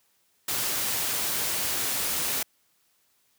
white noise, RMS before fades -28 dBFS, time 0.48-2.43 s, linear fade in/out 5 ms, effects white hiss -68 dBFS RMS until 3.38 s + high-pass 60 Hz 12 dB/octave

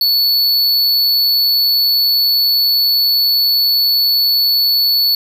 square tone, 4435 Hz, C#8, in tune, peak -11 dBFS, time 0.01-5.15 s, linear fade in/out 2 ms, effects none

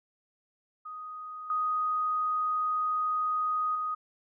sine tone with level steps, 1247 Hz, D#6, 3 cents sharp, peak -38 / -26 / -29 dBFS, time 0.85-3.95 s, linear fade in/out 10 ms, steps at 1.5 / 3.75 s, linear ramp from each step 2 ms, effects none

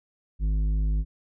sine tone with tanh clipping, 51.91 Hz, G#1, in tune, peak -23 dBFS, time 0.39-1.05 s, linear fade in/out 50 ms, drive 9 dB, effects none

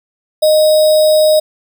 sine tone with sample-and-hold, 618 Hz, D#5, 12 cents flat, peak -6 dBFS, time 0.42-1.4 s, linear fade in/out 10 ms, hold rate 4410 Hz, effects none

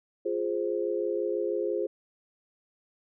sine chord, F minor, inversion none, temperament equal, 349.2 / 415.3 / 523.3 Hz, F4 / Ab4 / C5, 0 / 0 / 0 cents, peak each -31 / -30 / -32 dBFS, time 0.25-1.87 s, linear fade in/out 10 ms, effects none

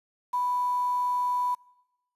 sine tone with quantisation, 987.8 Hz, B5, in tune, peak -24 dBFS, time 0.33-1.55 s, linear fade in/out 10 ms, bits 8, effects noise-tail reverb RT60 1.0 s tail -25 dB re dry + resampled to 32000 Hz

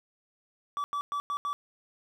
triangle tone bursts at uneven times, 1152 Hz, D6, 34 cents flat, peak -27 dBFS, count 5, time 0.77-0.84 / 0.93-1.01 / 1.12-1.2 / 1.3-1.37 / 1.45-1.53 s, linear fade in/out 0 ms, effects none

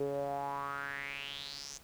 sawtooth tone with band-pass filter sweep, 140.3 Hz, C#3, 21 cents sharp, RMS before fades -39 dBFS, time 0-1.78 s, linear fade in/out 5 ms, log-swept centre 420 to 6500 Hz, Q 5.6, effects pink hiss -59 dBFS RMS until 1.83 s

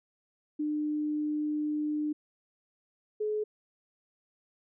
sine tone pair in turn, 300.7 / 425.3 Hz, D4 / G#4, +41 / +41 cents, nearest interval tritone, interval 600 cents, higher second, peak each -28 dBFS, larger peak neither, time 0.59-2.13 / 3.2-3.44 s, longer first, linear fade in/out 10 ms, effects none

